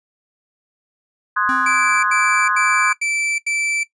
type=chord; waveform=sine; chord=Ab dominant seventh; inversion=first; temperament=equal; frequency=1046.5 / 1244.5 / 1480 / 1661.2 Hz; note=C6 / Eb6 / Gb6 / Ab6; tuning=0 / 0 / 0 / 0 cents; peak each=-21 dBFS; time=1.36-2.93 s; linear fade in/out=10 ms
type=tone with exponential decay; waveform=square; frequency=261.6 Hz; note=C4; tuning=in tune; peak=-24 dBFS; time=1.49-2.23 s; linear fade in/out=0 ms; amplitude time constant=160 ms
type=tone bursts; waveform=45% pulse; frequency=2327 Hz; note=D7; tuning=17 cents flat; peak=-18 dBFS; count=5; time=1.66-3.834 s; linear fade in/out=5 ms; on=370 ms; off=81 ms
effects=noise-tail reverb RT60 0.1 s tail -17 dB re dry + resampled to 22050 Hz

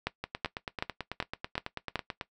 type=two click trains; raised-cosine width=0.3 ms; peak=-13 / -18 dBFS; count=6 / 19; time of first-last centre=0.07-1.957 / 0.24-2.212 s; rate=2.65 / 9.13 Hz; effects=noise-tail reverb RT60 0.1 s tail -17 dB re dry

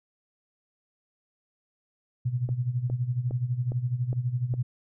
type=tone with tremolo; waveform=sine; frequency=123.47 Hz; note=B2; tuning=in tune; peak=-22 dBFS; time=2.25-4.63 s; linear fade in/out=10 ms; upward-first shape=sine; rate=12 Hz; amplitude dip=75%
type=click train; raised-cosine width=2 ms; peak=-24 dBFS; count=6; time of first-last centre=2.49-4.539 s; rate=2.44 Hz
effects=none

